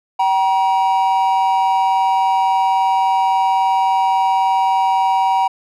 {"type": "tone pair together", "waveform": "triangle", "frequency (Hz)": [770, 951.2], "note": ["G5", "A#5"], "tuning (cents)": [-31, 35], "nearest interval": "major third", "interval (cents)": 366, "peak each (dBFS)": -13, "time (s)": [0.19, 5.48], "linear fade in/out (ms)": 10, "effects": ["tanh soft clip ceiling -4 dBFS"]}